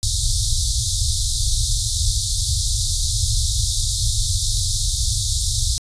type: band-stop noise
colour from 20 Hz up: pink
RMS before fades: -19 dBFS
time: 0.03-5.78 s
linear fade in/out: 0 ms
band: 120 to 3600 Hz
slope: 96 dB/octave
effects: resampled to 22050 Hz